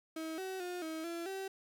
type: tone with pitch steps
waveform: 35% pulse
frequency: 320.1 / 377.9 / 357.2 / 319.1 / 338.3 / 385.3 Hz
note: D#4 / F#4 / F4 / D#4 / E4 / G4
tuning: +49 / +37 / +39 / +44 / +45 / -30 cents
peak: -37 dBFS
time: 0.16-1.48 s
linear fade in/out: 5 ms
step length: 220 ms
effects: none